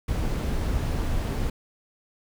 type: noise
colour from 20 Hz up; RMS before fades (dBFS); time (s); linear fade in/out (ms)
brown; -26; 0.08-1.5; 5
effects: none